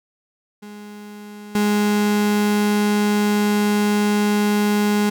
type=tone with level steps; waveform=35% pulse; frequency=207.7 Hz; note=G#3; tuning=in tune; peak=-33 / -14 dBFS; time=0.62-5.1 s; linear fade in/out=10 ms; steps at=1.55 s; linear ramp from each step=2 ms; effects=none